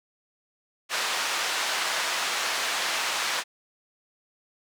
pink band-pass noise, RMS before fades -28 dBFS, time 0.89-3.44 s, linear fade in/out 50 ms, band 940 to 6500 Hz, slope 12 dB/octave, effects none

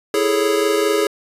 square chord, A major seventh, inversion second, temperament equal, 329.6 / 415.3 / 440 / 554.4 Hz, E4 / G#4 / A4 / C#5, 0 / 0 / 0 / 0 cents, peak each -24 / -18 / -24 / -24 dBFS, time 0.14-1.07 s, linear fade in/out 2 ms, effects resampled to 32000 Hz

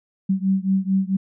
sine beating tone pair, 190 / 194.5 Hz, F#3 / G3, +46 / -13 cents, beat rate 4.5 Hz, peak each -20 / -21 dBFS, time 0.29-1.17 s, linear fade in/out 10 ms, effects none

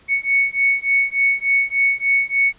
sine beating tone pair, 2217 / 2220.4 Hz, C#7 / C#7, 0 / +2 cents, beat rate 3.4 Hz, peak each -18 / -18 dBFS, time 0.08-2.53 s, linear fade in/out 50 ms, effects pink hiss -52 dBFS RMS until 2.58 s + resampled to 8000 Hz

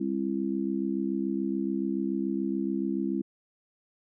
harmonic tone, 67 Hz, C2, 42 cents sharp, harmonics 3 / 4 / 5, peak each -31 / -31 / -31 dBFS, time 0-3.22 s, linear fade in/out 10 ms, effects none

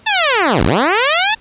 10% pulse linear two-way sweep, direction down then up, 902 to 42 to 902 Hz, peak -3 dBFS, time 0.06-1.35 s, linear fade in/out 10 ms, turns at 0.64 s, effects pink hiss -47 dBFS RMS until 1.4 s + resampled to 8000 Hz

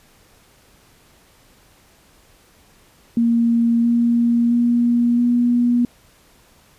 sine tone with pitch steps, 233.1 / 235.8 / 238.5 / 241.3 Hz, A#3 / A#3 / A#3 / B3, 0 / +20 / +40 / -40 cents, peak -13 dBFS, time 3.17-5.85 s, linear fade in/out 2 ms, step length 670 ms, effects pink hiss -53 dBFS RMS until 6.78 s + resampled to 32000 Hz

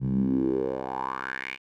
10% pulse tone with band-pass filter sweep, 65.41 Hz, C2, in tune, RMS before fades -28 dBFS, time 0-1.58 s, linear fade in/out 50 ms, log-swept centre 140 to 2600 Hz, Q 5.1, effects none

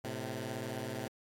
10% pulse beating tone pair, 110 / 129 Hz, A2 / C3, 0 / -24 cents, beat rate 19 Hz, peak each -32 / -32 dBFS, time 0.04-1.08 s, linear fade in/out 5 ms, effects AAC 64 kbps

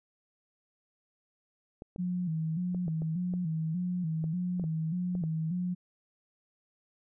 clicks, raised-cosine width 2 ms, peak -29 dBFS, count 11, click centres 1.821 / 1.961 / 2.747 / 2.881 / 3.02 / 3.338 / 4.241 / 4.597 / 4.64 / 5.152 / 5.238 s
sine tone with vibrato, 169.3 Hz, E3, 46 cents sharp, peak -29 dBFS, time 1.98-5.75 s, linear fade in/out 20 ms, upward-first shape square, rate 1.7 Hz, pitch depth 100 cents each way
effects none

